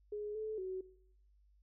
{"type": "tone with pitch steps", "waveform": "sine", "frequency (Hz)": [417.9, 433.8, 374.4], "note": ["G#4", "A4", "F#4"], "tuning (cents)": [11, -25, 20], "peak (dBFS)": -38, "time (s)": [0.12, 0.81], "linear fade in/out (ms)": 5, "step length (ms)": 230, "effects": ["noise-tail reverb RT60 0.7 s tail -18 dB re dry", "added 50 Hz sine -65 dBFS peak until 1.62 s"]}